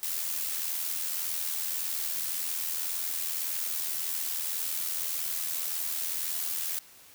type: noise with amplitude modulation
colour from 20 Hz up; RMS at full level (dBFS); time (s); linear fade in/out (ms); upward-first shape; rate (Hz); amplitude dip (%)
blue; -30; 0.03-6.79; 0; sine; 81.8; 50
effects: white hiss -54 dBFS RMS until 7.14 s